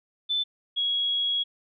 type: tone pair in turn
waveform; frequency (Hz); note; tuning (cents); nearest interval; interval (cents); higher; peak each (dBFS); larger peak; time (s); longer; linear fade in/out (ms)
sine; 3520 / 3322; A7 / G#7; 0 / 0; minor second; 100; first; -23 / -23; neither; 0.29-0.44 / 0.76-1.44; second; 20
effects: none